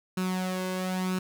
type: tone with flanger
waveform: sawtooth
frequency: 185 Hz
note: F#3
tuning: in tune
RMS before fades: -30 dBFS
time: 0.17-1.19 s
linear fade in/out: 5 ms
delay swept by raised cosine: 0.74 to 1.94 ms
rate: 0.99 Hz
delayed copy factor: +0.6
effects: none